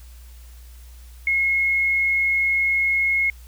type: tone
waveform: sine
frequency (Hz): 2166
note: C#7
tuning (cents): -41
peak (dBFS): -17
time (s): 1.27-3.3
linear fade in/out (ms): 2
effects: added 60 Hz sine -40 dBFS peak until 3.47 s + white hiss -53 dBFS RMS until 3.47 s